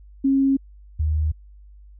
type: tone pair in turn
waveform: sine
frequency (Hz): 271.5 / 77.07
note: C#4 / D#2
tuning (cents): -36 / -16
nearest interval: octave + minor seventh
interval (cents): 2180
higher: first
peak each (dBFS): -15 / -18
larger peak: first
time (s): 0.24-0.57 / 0.99-1.32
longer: neither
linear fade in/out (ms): 10
effects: added 50 Hz sine -43 dBFS peak until 1.99 s